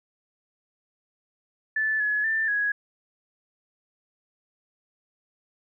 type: tone with pitch steps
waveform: sine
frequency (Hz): 1748 / 1697 / 1779 / 1666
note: A6 / G#6 / A6 / G#6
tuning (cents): -12 / +37 / +19 / +5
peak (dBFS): -22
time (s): 1.76-2.72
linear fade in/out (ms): 5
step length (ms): 240
effects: none